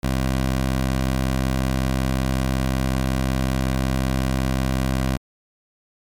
15% pulse tone, 65.41 Hz, C2, in tune, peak -13 dBFS, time 0.03-5.17 s, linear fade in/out 5 ms, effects MP3 96 kbps

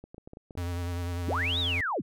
clicks, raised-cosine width 2 ms, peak -31 dBFS, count 8, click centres 0.04 / 0.145 / 0.181 / 0.275 / 0.334 / 0.371 / 0.508 / 0.553 s
square tone with vibrato, 87.31 Hz, F2, in tune, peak -31 dBFS, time 0.57-1.81 s, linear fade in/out 5 ms, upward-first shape sine, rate 10 Hz, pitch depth 33 cents each way
sine linear two-way sweep, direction up then down, 68.3 to 3918 to 68.3 Hz, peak -27 dBFS, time 1.27-2.02 s, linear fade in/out 20 ms, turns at 1.59 s
effects none

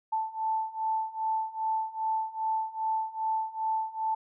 sine beating tone pair, 880 / 882.5 Hz, A5 / A5, 0 / +5 cents, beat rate 2.5 Hz, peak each -32 / -30 dBFS, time 0.12-4.15 s, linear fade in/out 10 ms, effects none

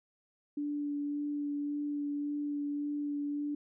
sine tone with vibrato, 290.6 Hz, D4, 18 cents flat, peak -32 dBFS, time 0.57-3.55 s, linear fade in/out 5 ms, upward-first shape sine, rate 1.8 Hz, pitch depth 11 cents each way, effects none

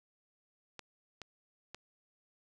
clicks, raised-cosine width 0.2 ms, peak -27 dBFS, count 3, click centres 0.793 / 1.217 / 1.746 s, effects none

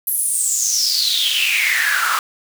pink noise with high-pass filter sweep, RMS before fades -18 dBFS, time 0.07-2.19 s, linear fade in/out 2 ms, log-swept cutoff 12000 to 1200 Hz, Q 9.4, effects none

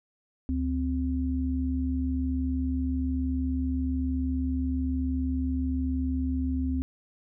sine tone pair together, 72.96 / 260 Hz, D2 / C4, -11 / -11 cents, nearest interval octave + minor seventh, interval 2200 cents, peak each -28 dBFS, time 0.49-6.82 s, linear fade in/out 0 ms, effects none

